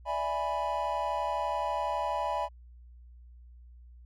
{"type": "chord", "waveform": "triangle", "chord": "E dominant seventh", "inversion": "third", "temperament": "equal", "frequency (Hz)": [587.3, 659.3, 830.6, 987.8], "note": ["D5", "E5", "G#5", "B5"], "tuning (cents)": [0, 0, 0, 0], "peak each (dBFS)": [-34, -34, -32, -31], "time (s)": [0.05, 2.49], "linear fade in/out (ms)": 50, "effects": ["added 60 Hz sine -49 dBFS peak until 4.05 s"]}